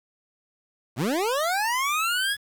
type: linear sweep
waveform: 25% pulse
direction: up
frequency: 97 to 1704 Hz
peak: -19 dBFS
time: 0.96-2.37 s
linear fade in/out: 50 ms
effects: 8-bit